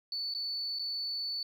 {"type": "tone with dropouts", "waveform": "sine", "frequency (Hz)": 4476, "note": "C#8", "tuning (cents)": 16, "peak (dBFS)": -32, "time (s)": [0.12, 1.43], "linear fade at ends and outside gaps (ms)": 2, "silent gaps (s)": [[0.339, 0.348], [0.788, 0.794]], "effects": ["tanh soft clip ceiling -28 dBFS", "12-bit"]}